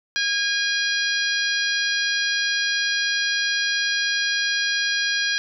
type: harmonic tone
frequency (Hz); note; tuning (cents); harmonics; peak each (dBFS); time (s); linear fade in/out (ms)
817; G#5; -29; 2 / 3 / 4 / 5 / 6 / 7; -23 / -30 / -28 / -28 / -29 / -32; 0.16-5.38; 0
effects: none